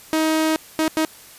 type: tone bursts at uneven times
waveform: sawtooth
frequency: 315.8 Hz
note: D#4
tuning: 26 cents sharp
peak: -13 dBFS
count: 3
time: 0.13-0.56 / 0.79-0.88 / 0.97-1.05 s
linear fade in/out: 0 ms
effects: white hiss -44 dBFS RMS until 1.38 s + resampled to 32000 Hz